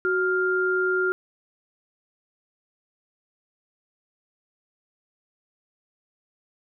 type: tone pair together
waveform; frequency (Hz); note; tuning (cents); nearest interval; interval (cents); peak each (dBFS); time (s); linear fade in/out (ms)
sine; 370.8 / 1400; F#4 / F6; +4 / +4; octave + major seventh; 2300; -23; 0.05-1.12; 0
effects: none